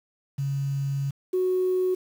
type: tone pair in turn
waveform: sine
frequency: 138.59 / 368.8 Hz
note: C#3 / F#4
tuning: 0 / -6 cents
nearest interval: octave + perfect fourth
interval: 1694 cents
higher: second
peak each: -24 / -20 dBFS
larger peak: second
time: 0.38-1.11 / 1.33-1.95 s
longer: first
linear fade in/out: 10 ms
effects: tanh soft clip ceiling -16 dBFS + 8-bit